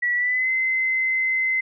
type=tone with pitch glide; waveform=sine; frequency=1942 to 2057 Hz; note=B6 to C7; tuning=-30 to -30 cents; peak=-19 dBFS; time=0.02-1.61 s; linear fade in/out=10 ms; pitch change=+100 cents; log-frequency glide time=0.15-0.5 s; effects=none